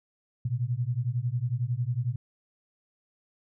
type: beating tone pair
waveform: sine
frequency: 116.54 / 127.54 Hz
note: A#2 / C3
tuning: 0 / -44 cents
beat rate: 11 Hz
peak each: -29 dBFS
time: 0.45-2.16 s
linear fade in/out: 5 ms
effects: none